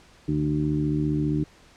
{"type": "harmonic tone with a mistuned harmonic", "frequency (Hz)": 75, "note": "D2", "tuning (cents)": 37, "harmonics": [1, 2, 3, 4, 5], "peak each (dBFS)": [-34, -25, -34, -25, -34], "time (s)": [0.28, 1.44], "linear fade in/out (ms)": 5, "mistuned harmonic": 1, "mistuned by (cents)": -63, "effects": ["pink hiss -54 dBFS RMS until 1.76 s", "low-pass 7000 Hz 12 dB/octave"]}